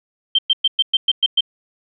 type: tone bursts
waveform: sine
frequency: 3138 Hz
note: G7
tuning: 1 cent sharp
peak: -11 dBFS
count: 8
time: 0.35-1.408 s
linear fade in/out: 5 ms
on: 36 ms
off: 110 ms
effects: none